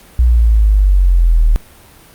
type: exponential sweep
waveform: sine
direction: down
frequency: 61.5 to 38 Hz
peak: -6 dBFS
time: 0.19-1.56 s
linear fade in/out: 0 ms
effects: pink hiss -42 dBFS RMS until 2.14 s + Opus 48 kbps